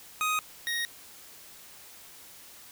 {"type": "tone pair in turn", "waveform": "25% pulse", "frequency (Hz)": [1250, 1872.9], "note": ["D#6", "A#6"], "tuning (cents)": [8, 8], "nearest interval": "perfect fifth", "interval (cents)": 700, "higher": "second", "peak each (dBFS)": [-22, -25], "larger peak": "first", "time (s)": [[0.21, 0.39], [0.67, 0.85]], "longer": "neither", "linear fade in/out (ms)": 0, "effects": ["white hiss -50 dBFS RMS until 2.71 s"]}